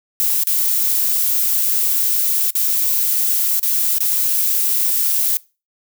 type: noise with dropouts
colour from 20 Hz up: violet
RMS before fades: -17 dBFS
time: 0.2-5.37 s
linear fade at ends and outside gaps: 0 ms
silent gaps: 0.435-0.47 / 2.505-2.553 / 3.595-3.629 / 3.983-4.005 s
effects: noise-tail reverb RT60 0.3 s tail -22 dB re dry